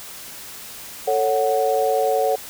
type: chord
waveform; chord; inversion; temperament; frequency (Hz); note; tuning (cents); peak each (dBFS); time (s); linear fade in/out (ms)
sine; F# minor; first; just; 444 / 555 / 740; A4 / C#5 / F#5; +16 / +2 / 0; -21; 1.07-2.36; 10
effects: white hiss -37 dBFS RMS until 2.49 s